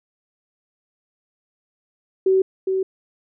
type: tone with echo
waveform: sine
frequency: 380 Hz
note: F#4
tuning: 46 cents sharp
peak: -13 dBFS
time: 2.26-2.42 s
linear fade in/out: 5 ms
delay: 410 ms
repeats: 1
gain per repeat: -5 dB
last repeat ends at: 2.83 s
effects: none